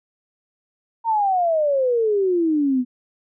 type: exponential sweep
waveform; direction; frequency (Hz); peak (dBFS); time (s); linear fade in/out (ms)
sine; down; 932.3 to 244; -16; 1.04-2.85; 50
effects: none